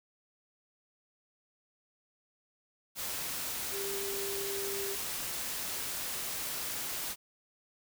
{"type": "tone in noise", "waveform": "sine", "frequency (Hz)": 395.9, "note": "G4", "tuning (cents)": 17, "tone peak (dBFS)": -37, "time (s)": [3.71, 4.97], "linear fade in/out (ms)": 50, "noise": "white", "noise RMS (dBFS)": -37, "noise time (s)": [2.95, 7.16], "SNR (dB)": -3, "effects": []}